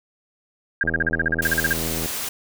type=tone bursts; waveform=sine; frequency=1606 Hz; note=G6; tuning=41 cents sharp; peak=-16 dBFS; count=15; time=0.81-1.729 s; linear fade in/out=2 ms; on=23 ms; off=41 ms
type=click train; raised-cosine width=2 ms; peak=-16 dBFS; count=100; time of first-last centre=0.84-2.059 s; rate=81.2 Hz
type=noise; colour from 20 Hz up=white; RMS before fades=-28 dBFS; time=1.42-2.29 s; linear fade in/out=5 ms
effects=none